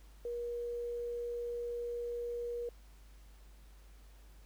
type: tone with quantisation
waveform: sine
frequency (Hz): 477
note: A#4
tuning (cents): +40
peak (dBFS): -36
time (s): 0.25-2.69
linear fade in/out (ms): 2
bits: 11
effects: added 50 Hz sine -54 dBFS peak until 4.45 s + pink hiss -66 dBFS RMS until 4.45 s